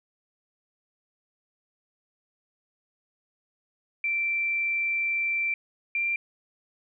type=tone pair in turn; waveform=sine; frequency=2346 / 2369 Hz; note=D7 / D7; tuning=-2 / +14 cents; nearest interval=unison; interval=16 cents; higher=second; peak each=-24 dBFS; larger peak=neither; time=4.04-5.54 / 5.95-6.16 s; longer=first; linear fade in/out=2 ms; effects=none